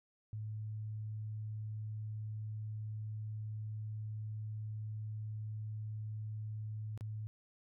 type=tone with dropouts; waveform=sine; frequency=107.7 Hz; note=A2; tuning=37 cents flat; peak=-39 dBFS; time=0.33-7.27 s; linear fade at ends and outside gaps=0 ms; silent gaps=6.976-7.009 s; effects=none